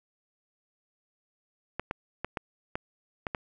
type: clicks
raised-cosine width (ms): 0.5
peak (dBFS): -16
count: 7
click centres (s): 1.796 / 1.911 / 2.246 / 2.372 / 2.755 / 3.268 / 3.348
effects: none